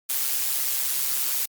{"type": "noise with amplitude modulation", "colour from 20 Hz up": "blue", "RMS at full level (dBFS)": -22, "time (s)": [0.09, 1.46], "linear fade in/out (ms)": 10, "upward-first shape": "sine", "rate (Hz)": 133, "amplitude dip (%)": 65, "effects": ["Opus 48 kbps"]}